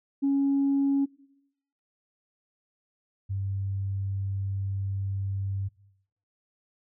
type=tone pair in turn; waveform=sine; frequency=277.2 / 97.76 Hz; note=C#4 / G2; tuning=0 / -4 cents; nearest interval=octave + tritone; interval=1804 cents; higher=first; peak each=-20 / -27 dBFS; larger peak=first; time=0.22-1.06 / 3.29-5.69 s; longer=second; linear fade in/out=20 ms; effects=noise-tail reverb RT60 0.8 s tail -22 dB re dry + tanh soft clip ceiling -18 dBFS